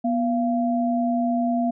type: tone pair together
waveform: sine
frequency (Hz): 242.9 / 687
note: B3 / F5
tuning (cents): -29 / -29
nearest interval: octave + tritone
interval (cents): 1800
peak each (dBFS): -21 / -24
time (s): 0.04-1.71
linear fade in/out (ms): 10
effects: none